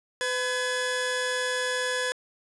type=tone pair together; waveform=sawtooth; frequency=504.3 / 1695 Hz; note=B4 / G#6; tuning=+36 / +35 cents; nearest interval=octave + major sixth; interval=2099 cents; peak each=-25 dBFS; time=0.21-2.12 s; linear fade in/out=0 ms; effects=resampled to 24000 Hz + 9-bit